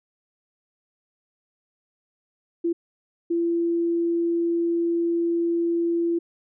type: tone bursts at uneven times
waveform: sine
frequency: 338.9 Hz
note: E4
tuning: 48 cents sharp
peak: -20 dBFS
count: 2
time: 2.64-2.73 / 3.3-6.19 s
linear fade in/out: 10 ms
effects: none